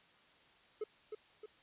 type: tone with echo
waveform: triangle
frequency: 428.5 Hz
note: A4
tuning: 46 cents flat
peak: -34 dBFS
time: 0.81-0.84 s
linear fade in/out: 5 ms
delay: 310 ms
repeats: 2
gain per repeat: -5 dB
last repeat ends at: 1.46 s
effects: white hiss -65 dBFS RMS until 1.62 s + resampled to 8000 Hz